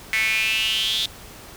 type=tone with high-pass filter sweep; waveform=sawtooth; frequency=220 Hz; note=A3; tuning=in tune; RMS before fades=-22 dBFS; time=0.13-1.06 s; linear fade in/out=2 ms; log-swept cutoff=2100 to 3600 Hz; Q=8.6; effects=pink hiss -42 dBFS RMS until 1.56 s